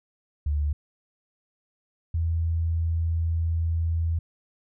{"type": "tone pair in turn", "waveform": "sine", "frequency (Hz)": [73.6, 82.61], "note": ["D2", "E2"], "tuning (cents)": [4, 4], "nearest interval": "major second", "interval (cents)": 200, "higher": "second", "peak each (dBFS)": -22, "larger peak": "neither", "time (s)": [[0.46, 0.73], [2.14, 4.19]], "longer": "second", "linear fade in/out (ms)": 5, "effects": []}